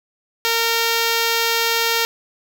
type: tone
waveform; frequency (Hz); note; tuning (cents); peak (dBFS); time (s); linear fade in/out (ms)
5% pulse; 460.2; A#4; -22; -5; 0.45-2.05; 0
effects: 7-bit